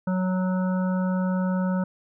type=harmonic tone; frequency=185 Hz; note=F#3; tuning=in tune; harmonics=1 / 3 / 5 / 7 / 8; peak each=-22 / -32 / -36 / -39 / -40 dBFS; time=0.07-1.84 s; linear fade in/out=5 ms; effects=none